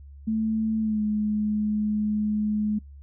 sine tone with pitch glide, 220 to 211.5 Hz, A3 to G#3, 0 to +32 cents, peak -22 dBFS, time 0.27-2.79 s, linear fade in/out 10 ms, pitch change -68 cents, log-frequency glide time 0.8-1.02 s, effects noise-tail reverb RT60 0.1 s tail -22 dB re dry + added 70 Hz sine -42 dBFS peak until 3.02 s

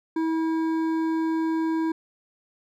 triangle tone with hard clipping, 323.2 Hz, E4, 34 cents flat, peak -24 dBFS, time 0.16-1.92 s, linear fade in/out 5 ms, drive 13 dB, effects none

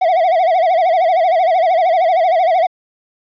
triangle tone with vibrato, 697 Hz, F5, 4 cents flat, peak -8 dBFS, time 0.01-2.67 s, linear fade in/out 10 ms, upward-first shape sine, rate 13 Hz, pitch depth 150 cents each way, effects resampled to 11025 Hz + 8-bit

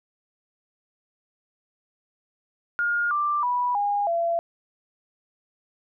sine tone with pitch steps, 1420 / 1180.4 / 981.2 / 815.6 / 677.9 Hz, F6 / D6 / B5 / G#5 / E5, +28 / +8 / -12 / -32 / +48 cents, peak -21 dBFS, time 2.79-4.39 s, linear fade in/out 0 ms, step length 320 ms, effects none

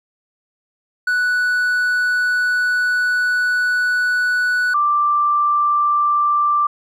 triangle / sine tone pair in turn, 1480 / 1177.8 Hz, F#6 / D6, 0 / +5 cents, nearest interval major third, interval 395 cents, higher first, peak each -13 dBFS, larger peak neither, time 1.07-4.74 / 4.74-6.67 s, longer first, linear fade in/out 5 ms, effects none

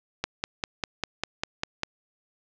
click train, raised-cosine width 0.2 ms, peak -9 dBFS, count 9, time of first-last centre 0.24-1.834 s, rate 5.02 Hz, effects low-pass 6000 Hz 12 dB/octave

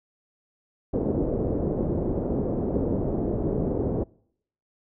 white low-pass noise, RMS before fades -26 dBFS, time 0.93-4.04 s, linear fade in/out 10 ms, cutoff 480 Hz, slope 24 dB/octave, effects noise-tail reverb RT60 0.7 s tail -26 dB re dry

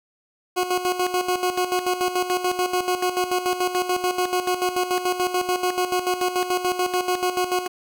20% pulse tone with tremolo, 362.9 Hz, F#4, 34 cents flat, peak -14 dBFS, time 0.56-7.68 s, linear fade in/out 20 ms, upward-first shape square, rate 6.9 Hz, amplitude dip 65%, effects none

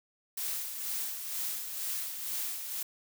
blue noise with tremolo, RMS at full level -34 dBFS, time 0.37-2.83 s, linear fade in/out 5 ms, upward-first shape sine, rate 2.1 Hz, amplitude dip 50%, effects none

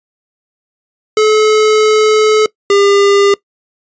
square tone pair in turn, 430.4 / 401.4 Hz, A4 / G4, -38 / +41 cents, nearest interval minor second, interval 121 cents, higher first, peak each -7 dBFS, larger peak neither, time 1.17-2.46 / 2.7-3.34 s, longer first, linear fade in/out 2 ms, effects noise-tail reverb RT60 0.1 s tail -21 dB re dry + resampled to 16000 Hz

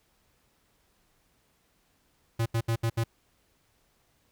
square tone bursts at uneven times, 114.5 Hz, A#2, 31 cents flat, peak -25 dBFS, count 5, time 2.39-2.46 / 2.54-2.61 / 2.68-2.76 / 2.83-2.9 / 2.97-3.04 s, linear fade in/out 10 ms, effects pink hiss -69 dBFS RMS until 4.31 s

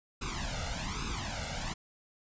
pink noise with flanger, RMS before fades -36 dBFS, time 0.21-1.74 s, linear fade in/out 10 ms, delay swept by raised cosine 0.78 to 1.44 ms, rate 1.2 Hz, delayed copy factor +0.9, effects resampled to 16000 Hz

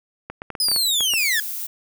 clicks, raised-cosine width 0.5 ms, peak -16 dBFS, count 9, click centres 0.3 / 0.419 / 0.503 / 0.552 / 0.685 / 0.716 / 0.762 / 1.007 / 1.137 s
sawtooth linear sweep, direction down, 5100 to 1651 Hz, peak -15 dBFS, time 0.6-1.4 s, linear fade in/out 2 ms
violet noise, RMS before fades -29 dBFS, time 1.17-1.67 s, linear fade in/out 10 ms
effects none

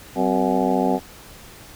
harmonic tone with a mistuned harmonic, 94 Hz, F#2, 28 cents sharp, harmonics 2 / 3 / 4 / 5 / 6 / 7 / 8 / 9, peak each -25 / -22 / -26 / -26 / -28 / -28 / -25 / -27 dBFS, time 0.15-1 s, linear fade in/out 50 ms, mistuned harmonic 3, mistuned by -140 cents, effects pink hiss -43 dBFS RMS until 1.75 s

